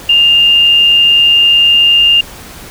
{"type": "tone with amplitude modulation", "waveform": "sine", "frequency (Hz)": 2808, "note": "F7", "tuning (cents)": 9, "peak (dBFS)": -3, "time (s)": [0.09, 2.21], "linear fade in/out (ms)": 5, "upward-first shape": "sine", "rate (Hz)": 151, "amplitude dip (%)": 25, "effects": ["pink hiss -31 dBFS RMS until 2.7 s"]}